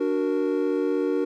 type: chord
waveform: triangle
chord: D augmented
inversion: none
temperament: equal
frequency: 293.7 / 370 / 466.2 Hz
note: D4 / F#4 / A#4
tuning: 0 / 0 / 0 cents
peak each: -24 dBFS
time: 0-1.25 s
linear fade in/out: 10 ms
effects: none